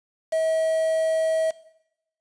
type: tone with quantisation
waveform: triangle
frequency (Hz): 642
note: E5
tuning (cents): -46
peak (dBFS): -18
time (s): 0.32-1.51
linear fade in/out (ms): 10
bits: 6
effects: noise-tail reverb RT60 0.8 s tail -17 dB re dry + resampled to 22050 Hz